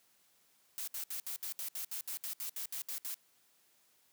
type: noise bursts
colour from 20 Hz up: blue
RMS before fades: -40 dBFS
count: 15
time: 0.78-3.143 s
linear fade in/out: 0 ms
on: 95 ms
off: 67 ms
effects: white hiss -70 dBFS RMS until 4.12 s + high-pass 100 Hz 12 dB/octave